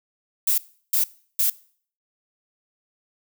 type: noise bursts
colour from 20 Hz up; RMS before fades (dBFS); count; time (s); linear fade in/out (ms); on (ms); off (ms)
violet; -20; 3; 0.47-1.5; 5; 110; 350
effects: noise-tail reverb RT60 0.5 s tail -21 dB re dry